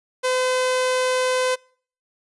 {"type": "tone", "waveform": "sawtooth", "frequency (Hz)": 510, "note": "C5", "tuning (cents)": -44, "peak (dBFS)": -15, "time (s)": [0.23, 1.56], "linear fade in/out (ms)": 20, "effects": ["noise-tail reverb RT60 0.5 s tail -26 dB re dry", "resampled to 24000 Hz"]}